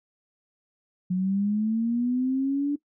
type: linear sweep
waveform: sine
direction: up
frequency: 180 to 291.5 Hz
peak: -22 dBFS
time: 1.1-2.76 s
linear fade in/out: 10 ms
effects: noise-tail reverb RT60 0.1 s tail -19 dB re dry